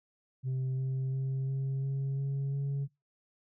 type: tone with pitch steps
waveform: sine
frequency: 130.5 / 131.94 / 133.4 / 134.87 / 136.36 / 137.86 / 139.38 Hz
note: C3 / C3 / C3 / C#3 / C#3 / C#3 / C#3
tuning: -4 / +15 / +34 / -47 / -28 / -9 / +10 cents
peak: -27 dBFS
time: 0.43-2.88 s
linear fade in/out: 50 ms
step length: 350 ms
effects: noise-tail reverb RT60 0.2 s tail -23 dB re dry + tanh soft clip ceiling -29 dBFS